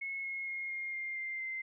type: tone with pitch steps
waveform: sine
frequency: 2182 / 2164 / 2147 / 2130 / 2113 / 2096 / 2079 Hz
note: C#7 / C#7 / C7 / C7 / C7 / C7 / C7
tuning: -28 / -42 / +44 / +30 / +16 / +2 / -12 cents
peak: -36 dBFS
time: 0.01-1.62 s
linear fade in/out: 10 ms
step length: 230 ms
effects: none